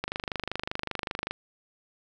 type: click train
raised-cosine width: 0.3 ms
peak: -14 dBFS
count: 33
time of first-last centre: 0.04-1.31 s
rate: 25.2 Hz
effects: none